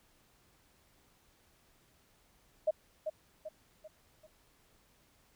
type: tone with echo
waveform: sine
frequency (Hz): 622.3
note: D#5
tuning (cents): 0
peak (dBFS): -25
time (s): 2.67-2.71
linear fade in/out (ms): 10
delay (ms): 390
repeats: 4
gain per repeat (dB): -7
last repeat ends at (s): 4.27
effects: pink hiss -68 dBFS RMS until 5.35 s